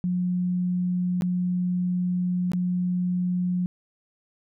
sine tone with dropouts, 179.7 Hz, F3, 50 cents sharp, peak -22 dBFS, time 0.04-3.66 s, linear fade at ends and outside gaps 0 ms, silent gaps 1.21-1.221 / 2.518-2.534 s, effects none

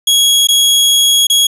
sawtooth tone with dropouts, 3322 Hz, G#7, in tune, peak -4 dBFS, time 0.07-1.47 s, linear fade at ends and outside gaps 5 ms, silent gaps 0.472-0.486 / 1.27-1.299 s, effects resampled to 32000 Hz + 7-bit

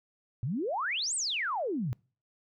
sine exponential two-way sweep, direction up then down, 109.3 to 8950 to 109.3 Hz, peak -29 dBFS, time 0.43-1.93 s, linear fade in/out 0 ms, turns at 1.15 s, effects noise-tail reverb RT60 0.4 s tail -26 dB re dry

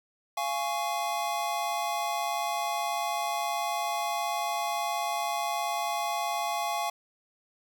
square chord, Db major, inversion first, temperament just, 693 / 831.5 / 1108.7 Hz, F5 / Ab5 / Db6, -14 / +2 / 0 cents, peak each -33 / -33 / -35 dBFS, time 0.37-6.9 s, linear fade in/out 5 ms, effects 9-bit

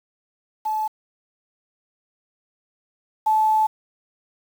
sine tone pair in turn, 865 / 868.3 Hz, A5 / A5, -30 / -23 cents, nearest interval unison, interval 7 cents, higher second, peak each -21 / -15 dBFS, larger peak second, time 0.65-0.88 / 3.26-3.67 s, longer second, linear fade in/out 10 ms, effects 7-bit

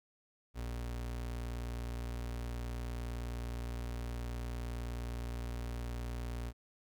35% pulse tone, 59.4 Hz, A#1, 33 cents sharp, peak -36 dBFS, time 0.54-6.53 s, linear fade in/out 50 ms, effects 13-bit

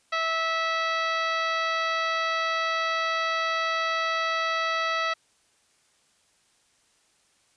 harmonic tone, 653 Hz, E5, 17 cents flat, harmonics 1 / 2 / 3 / 4 / 5 / 6 / 7 / 8 / 9, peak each -32 / -27 / -30 / -35 / -38 / -37 / -40 / -50 / -49 dBFS, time 0.12-5.14 s, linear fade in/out 10 ms, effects white hiss -65 dBFS RMS until 7.56 s + resampled to 22050 Hz

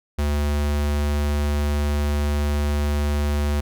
square tone, 73.2 Hz, D2, 5 cents flat, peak -20 dBFS, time 0.18-3.61 s, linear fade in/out 10 ms, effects none

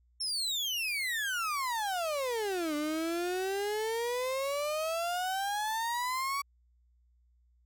35% pulse exponential two-way sweep, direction down then up, 5440 to 293.7 to 1139 Hz, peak -29 dBFS, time 0.2-6.42 s, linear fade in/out 10 ms, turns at 2.75 s, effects added 60 Hz sine -64 dBFS peak until 7.65 s

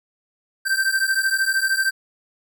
square beating tone pair, 1557 / 1570 Hz, G6 / G6, -12 / +2 cents, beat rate 13 Hz, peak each -22 dBFS, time 0.65-1.91 s, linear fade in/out 20 ms, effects none

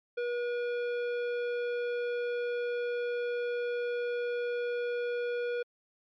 sine tone with hard clipping, 482.3 Hz, B4, 41 cents flat, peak -32 dBFS, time 0.17-5.63 s, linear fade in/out 10 ms, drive 13 dB, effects low-pass 4000 Hz 12 dB/octave + MP3 64 kbps

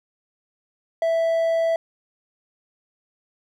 triangle tone with hard clipping, 659.3 Hz, E5, in tune, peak -19 dBFS, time 1.02-1.76 s, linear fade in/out 2 ms, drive 6 dB, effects none

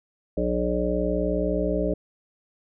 harmonic tone, 60.4 Hz, B1, 38 cents flat, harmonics 1 / 3 / 5 / 7 / 9 / 10, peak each -29 / -29 / -29 / -29 / -29 / -29 dBFS, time 0.37-1.94 s, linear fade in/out 5 ms, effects none

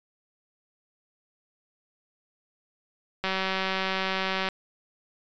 click train, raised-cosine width 0.3 ms, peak -12 dBFS, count 238, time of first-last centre 3.24-4.487 s, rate 190 Hz, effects resampled to 16000 Hz

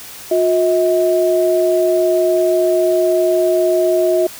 sine tone pair together, 359.2 / 640 Hz, F4 / D#5, +49 / +49 cents, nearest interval minor seventh, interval 1000 cents, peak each -14 dBFS, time 0.31-4.27 s, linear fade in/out 5 ms, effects white hiss -34 dBFS RMS until 4.39 s

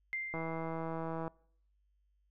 sine tone with exponential decay, 2093 Hz, C7, in tune, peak -33 dBFS, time 0.13-1.24 s, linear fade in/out 0 ms, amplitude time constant 240 ms
click train, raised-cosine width 1 ms, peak -26 dBFS, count 154, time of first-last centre 0.34-1.279 s, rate 163 Hz
effects noise-tail reverb RT60 0.6 s tail -24 dB re dry + added 50 Hz sine -70 dBFS peak until 2.3 s

